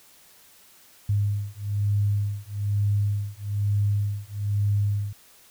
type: beating tone pair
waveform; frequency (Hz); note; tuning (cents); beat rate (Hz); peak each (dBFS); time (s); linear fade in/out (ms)
sine; 101.7 / 102.8; G#2 / G#2; -36 / -17; 1.1; -25; 1.09-5.13; 5
effects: white hiss -54 dBFS RMS until 5.5 s

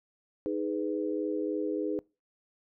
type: chord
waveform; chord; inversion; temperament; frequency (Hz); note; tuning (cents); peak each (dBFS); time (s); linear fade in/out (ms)
sine; G# minor; second; just; 311.5 / 415.3 / 498.4; D#4 / G#4 / B4; +2 / 0 / +16; -32 / -33 / -35; 0.46-1.99; 0
effects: noise-tail reverb RT60 0.3 s tail -25 dB re dry

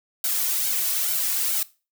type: noise with flanger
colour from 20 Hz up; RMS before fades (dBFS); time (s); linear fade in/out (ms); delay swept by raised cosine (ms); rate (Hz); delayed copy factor
blue; -24; 0.24-1.63; 2; 1.3 to 2.8; 2.3; +0.85
effects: noise-tail reverb RT60 0.3 s tail -19 dB re dry

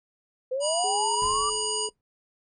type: linear sweep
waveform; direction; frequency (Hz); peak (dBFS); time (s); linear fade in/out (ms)
sine; up; 499.8 to 1186; -25; 0.51-1.5; 10
type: harmonic tone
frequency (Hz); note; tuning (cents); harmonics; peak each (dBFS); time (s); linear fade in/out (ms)
971; B5; -30; 1 / 3 / 5 / 7 / 9; -35 / -34 / -33 / -34 / -31; 0.6-1.9; 50
type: tone with pitch glide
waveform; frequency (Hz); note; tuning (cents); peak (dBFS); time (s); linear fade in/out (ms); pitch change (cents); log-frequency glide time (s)
sine; 415.3 to 428.5; G#4 to A4; 0 to -46; -32; 0.84-1.89; 2; +54; 1.01-1.38
type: noise with exponential decay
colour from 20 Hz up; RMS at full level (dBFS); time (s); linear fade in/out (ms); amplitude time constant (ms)
brown; -37; 1.22-2.01; 1; 170
effects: noise-tail reverb RT60 0.1 s tail -19 dB re dry

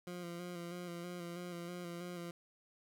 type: tone with vibrato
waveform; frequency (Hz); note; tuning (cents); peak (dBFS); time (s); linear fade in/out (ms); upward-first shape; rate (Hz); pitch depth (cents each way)
20% pulse; 174.61; F3; 0; -38; 0.07-2.31; 2; square; 3.1; 27
effects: none

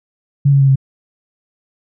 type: tone with pitch steps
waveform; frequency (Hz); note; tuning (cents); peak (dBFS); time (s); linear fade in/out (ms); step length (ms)
sine; 140.9 / 138.72 / 136.57 / 134.46; C#3 / C#3 / C#3 / C3; +29 / +2 / -25 / +48; -7; 0.45-0.758; 10; 77
effects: none

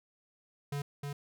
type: tone with echo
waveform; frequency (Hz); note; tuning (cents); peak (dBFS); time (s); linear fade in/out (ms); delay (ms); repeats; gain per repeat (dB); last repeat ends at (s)
square; 142.9; D3; -47; -34; 0.72-0.82; 5; 310; 1; -3; 1.13
effects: none

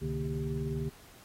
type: tone cluster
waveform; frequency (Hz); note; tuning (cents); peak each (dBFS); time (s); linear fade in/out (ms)
sine; 69.1 / 128.7 / 148.4 / 231.5 / 394.9; C#2 / C3 / D3 / A#3 / G4; -5 / -28 / +18 / -12 / +13; -39 / -40 / -34 / -40 / -38; 0.01-0.9; 20
effects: pink hiss -56 dBFS RMS until 1.24 s + AAC 48 kbps

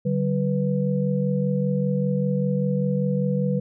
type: tone cluster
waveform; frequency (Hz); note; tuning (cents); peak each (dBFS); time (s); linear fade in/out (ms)
sine; 145.4 / 190.5 / 493.3; D3 / G3 / B4; -17 / -49 / -2; -24 / -23 / -27; 0.05-3.6; 10
effects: none

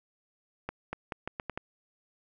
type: accelerating click train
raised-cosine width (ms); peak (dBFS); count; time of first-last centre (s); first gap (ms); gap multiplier
0.5; -19; 7; 0.69-1.575; 240; 0.8
effects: none

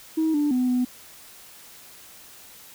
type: tone with pitch steps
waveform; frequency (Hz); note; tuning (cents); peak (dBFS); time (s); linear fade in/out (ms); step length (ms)
sine; 318.2 / 294.1 / 251.8 / 249.3; D#4 / D4 / B3 / B3; +39 / +3 / +34 / +16; -18; 0.17-0.85; 10; 170
effects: tanh soft clip ceiling -16 dBFS + white hiss -47 dBFS RMS until 2.74 s

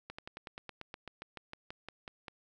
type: slowing click train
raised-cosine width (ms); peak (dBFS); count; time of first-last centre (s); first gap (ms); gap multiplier
0.3; -27; 17; 0.1-2.282; 85; 1.06
effects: none

